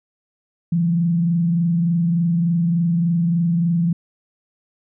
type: tone with frequency modulation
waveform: sine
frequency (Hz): 169.8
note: F3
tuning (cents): -48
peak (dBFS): -15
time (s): 0.72-3.93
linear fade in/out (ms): 5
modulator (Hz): 23.4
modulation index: 0.35
effects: none